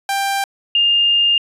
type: tone pair in turn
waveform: sawtooth / sine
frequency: 790 / 2815 Hz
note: G5 / F7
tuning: +13 / +13 cents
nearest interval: octave + minor seventh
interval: 2200 cents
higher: second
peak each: -13 / -11 dBFS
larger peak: second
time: 0.09-0.44 / 0.75-1.38 s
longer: second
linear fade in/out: 2 ms
effects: resampled to 32000 Hz